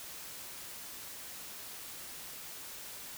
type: silence
effects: white hiss -46 dBFS RMS until 3.17 s